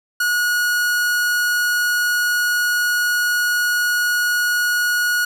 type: tone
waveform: 45% pulse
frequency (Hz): 1452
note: F#6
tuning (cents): -33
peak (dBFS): -16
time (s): 0.2-5.25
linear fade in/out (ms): 5
effects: none